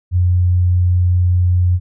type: tone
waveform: sine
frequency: 89.5 Hz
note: F2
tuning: 43 cents sharp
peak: -10 dBFS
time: 0.11-1.8 s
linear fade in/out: 50 ms
effects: none